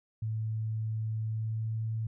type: tone with pitch glide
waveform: sine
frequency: 110 to 111.34 Hz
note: A2 to A2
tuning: 0 to +21 cents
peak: -30 dBFS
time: 0.22-2.07 s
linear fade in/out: 5 ms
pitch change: +21 cents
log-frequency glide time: 1.26-1.83 s
effects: none